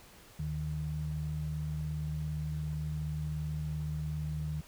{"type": "tone pair together", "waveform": "sine", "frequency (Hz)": [75.7, 152.98], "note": ["D#2", "D#3"], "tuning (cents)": [-47, -29], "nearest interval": "octave", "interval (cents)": 1218, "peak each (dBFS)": [-38, -34], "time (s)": [0.39, 4.61], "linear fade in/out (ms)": 5, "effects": ["pink hiss -56 dBFS RMS until 4.67 s"]}